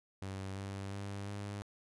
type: tone with pitch steps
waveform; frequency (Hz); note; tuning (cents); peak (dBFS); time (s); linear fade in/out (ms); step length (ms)
sawtooth; 96.4 / 98.09 / 99.8 / 101.54; G2 / G2 / G2 / G#2; -28 / +2 / +32 / -39; -36; 0.22-1.62; 0; 350
effects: resampled to 24000 Hz